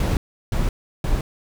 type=noise bursts; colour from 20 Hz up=brown; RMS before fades=-20 dBFS; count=3; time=0-1.21 s; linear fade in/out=2 ms; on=170 ms; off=350 ms; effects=none